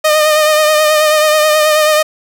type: tone with vibrato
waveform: sawtooth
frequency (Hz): 613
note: D#5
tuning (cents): -26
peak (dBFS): -4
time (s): 0.04-2.03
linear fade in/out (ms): 10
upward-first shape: triangle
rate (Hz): 9.3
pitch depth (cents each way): 37
effects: 7-bit